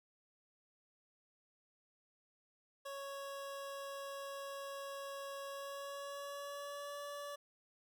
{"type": "tone with pitch glide", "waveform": "25% pulse", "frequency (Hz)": [554.4, 575.3], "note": ["C#5", "D5"], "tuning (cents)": [0, -36], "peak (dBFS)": -40, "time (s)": [2.85, 7.36], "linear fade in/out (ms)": 10, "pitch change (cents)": 64, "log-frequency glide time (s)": [5.48, 6.99], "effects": []}